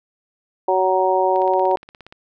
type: harmonic tone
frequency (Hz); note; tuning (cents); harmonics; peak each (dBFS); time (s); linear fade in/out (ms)
187.1; F#3; +20; 2 / 3 / 4 / 5; -20 / -20 / -20 / -20; 0.68-1.76; 5
type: click train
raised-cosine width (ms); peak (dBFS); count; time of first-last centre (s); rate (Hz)
0.3; -24; 14; 1.36-2.125; 17
effects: none